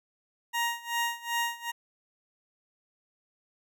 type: tone with tremolo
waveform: 20% pulse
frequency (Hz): 940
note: A#5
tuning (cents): +14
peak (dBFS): -21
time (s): 0.53-1.72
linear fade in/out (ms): 20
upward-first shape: sine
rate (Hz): 2.6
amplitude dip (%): 90
effects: none